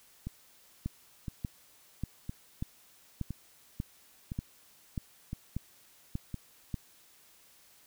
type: two click trains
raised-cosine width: 5 ms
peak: -21 / -24 dBFS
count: 11 / 7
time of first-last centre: 0.86-6.742 / 0.27-6.343 s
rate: 1.7 / 0.988 Hz
effects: white hiss -61 dBFS RMS until 7.86 s